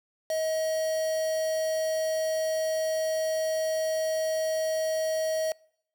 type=tone with quantisation; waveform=triangle; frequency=635 Hz; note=D#5; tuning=35 cents sharp; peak=-24 dBFS; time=0.3-5.52 s; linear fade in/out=2 ms; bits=6; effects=noise-tail reverb RT60 0.7 s tail -25 dB re dry